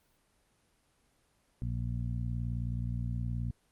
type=harmonic tone; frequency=59 Hz; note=A#1; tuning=22 cents sharp; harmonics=1 / 2 / 3 / 4; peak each=-36 / -34 / -42 / -44 dBFS; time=1.62-3.51 s; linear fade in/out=0 ms; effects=pink hiss -71 dBFS RMS until 3.71 s + Opus 24 kbps